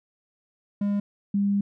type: tone pair in turn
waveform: triangle / sine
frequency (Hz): 202.9 / 200.8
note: G#3 / G3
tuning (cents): -40 / +42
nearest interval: unison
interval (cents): 18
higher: first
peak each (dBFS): -20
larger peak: neither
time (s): 0.81-1 / 1.34-1.61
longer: second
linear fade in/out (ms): 5
effects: none